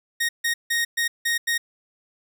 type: tone bursts at uneven times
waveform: sawtooth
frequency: 1864.7 Hz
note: A#6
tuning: in tune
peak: -17 dBFS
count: 6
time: 0.2-0.29 / 0.44-0.54 / 0.7-0.85 / 0.97-1.08 / 1.25-1.38 / 1.47-1.58 s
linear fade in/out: 10 ms
effects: none